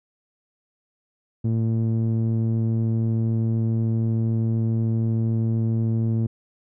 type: tone with low-pass filter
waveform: sawtooth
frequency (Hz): 113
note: A2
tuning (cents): +47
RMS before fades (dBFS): -22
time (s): 1.44-6.27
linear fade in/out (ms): 10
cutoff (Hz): 250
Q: 1.1
effects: none